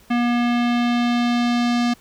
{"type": "tone with low-pass filter sweep", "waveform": "square", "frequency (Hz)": 240, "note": "B3", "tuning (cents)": -49, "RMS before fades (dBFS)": -19, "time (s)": [0.1, 1.94], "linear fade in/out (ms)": 10, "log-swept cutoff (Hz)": [2600, 5000], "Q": 1.4, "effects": ["pink hiss -52 dBFS RMS until 2 s"]}